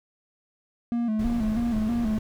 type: tone with vibrato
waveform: triangle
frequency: 226.1 Hz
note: A3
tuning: 47 cents sharp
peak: -21 dBFS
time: 0.92-2.18 s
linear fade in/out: 0 ms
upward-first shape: square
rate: 3.1 Hz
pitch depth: 77 cents each way
type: noise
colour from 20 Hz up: brown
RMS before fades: -33 dBFS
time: 1.19-2.19 s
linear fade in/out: 5 ms
effects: none